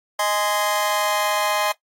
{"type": "chord", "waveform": "sawtooth", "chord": "Ab major", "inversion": "second", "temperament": "just", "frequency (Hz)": [623, 830.6, 1038.3], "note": ["Eb5", "Ab5", "C6"], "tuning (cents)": [2, 0, -14], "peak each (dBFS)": -20, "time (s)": [0.19, 1.72], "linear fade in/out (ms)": 5, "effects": ["noise-tail reverb RT60 0.1 s tail -18 dB re dry", "AAC 48 kbps"]}